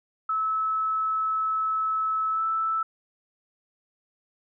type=tone with pitch glide; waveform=sine; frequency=1300 to 1317.4 Hz; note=E6 to E6; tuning=-24 to -1 cents; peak=-23 dBFS; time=0.29-2.83 s; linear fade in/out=5 ms; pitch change=+23 cents; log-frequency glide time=2.31-2.43 s; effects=none